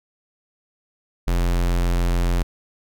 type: tone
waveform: square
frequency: 43.56 Hz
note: F1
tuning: 4 cents flat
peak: -18 dBFS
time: 1.27-2.43 s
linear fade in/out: 10 ms
effects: none